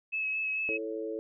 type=tone with vibrato; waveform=sine; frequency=2583 Hz; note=E7; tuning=36 cents flat; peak=-29 dBFS; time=0.12-0.78 s; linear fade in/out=20 ms; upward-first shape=sine; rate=4.5 Hz; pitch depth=17 cents each way
type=chord; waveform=sine; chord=A major; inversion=second; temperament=equal; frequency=329.6 / 440 / 554.4 Hz; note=E4 / A4 / C#5; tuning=0 / 0 / 0 cents; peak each=-38 / -35 / -40 dBFS; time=0.69-1.19 s; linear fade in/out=0 ms
effects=none